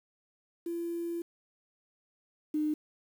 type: tone pair in turn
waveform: sine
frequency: 339.9 / 304 Hz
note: F4 / D#4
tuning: -47 / -40 cents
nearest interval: major second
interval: 193 cents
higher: first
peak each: -32 / -27 dBFS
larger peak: second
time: 0.66-1.22 / 2.54-2.74 s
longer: first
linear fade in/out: 5 ms
effects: 9-bit